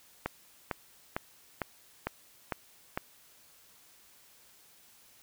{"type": "click train", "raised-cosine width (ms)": 0.5, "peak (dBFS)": -16, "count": 7, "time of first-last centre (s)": [0.26, 2.975], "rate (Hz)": 2.21, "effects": ["white hiss -60 dBFS RMS until 5.22 s"]}